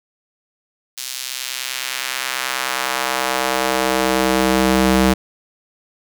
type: tone with high-pass filter sweep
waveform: square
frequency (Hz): 64.7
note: C2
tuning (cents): -19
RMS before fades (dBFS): -19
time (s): 0.97-5.14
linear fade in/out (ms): 10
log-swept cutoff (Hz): 4700 to 160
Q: 0.87
effects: none